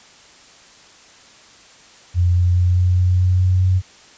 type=tone with pitch steps; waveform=sine; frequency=88.2 / 88.81 / 89.43 / 90.05 / 90.68 / 91.31 / 91.95 / 92.59 Hz; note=F2 / F2 / F2 / F#2 / F#2 / F#2 / F#2 / F#2; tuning=+18 / +30 / +42 / -46 / -34 / -22 / -10 / +2 cents; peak=-12 dBFS; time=2.14-3.82 s; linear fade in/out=50 ms; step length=210 ms; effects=white hiss -46 dBFS RMS until 4.17 s + resampled to 16000 Hz